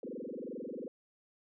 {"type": "tone with frequency modulation", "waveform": "sine", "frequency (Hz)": 370, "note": "F#4", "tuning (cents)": 0, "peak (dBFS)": -39, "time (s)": [0.03, 0.88], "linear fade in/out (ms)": 2, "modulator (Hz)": 22.5, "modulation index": 6.7, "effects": []}